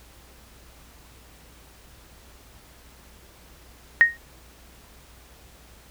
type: tone with exponential decay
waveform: sine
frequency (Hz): 1864.7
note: A#6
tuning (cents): 0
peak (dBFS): -7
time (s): 4.01-4.17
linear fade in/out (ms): 0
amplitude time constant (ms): 34
effects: added 60 Hz sine -52 dBFS peak until 5.9 s + pink hiss -52 dBFS RMS until 5.9 s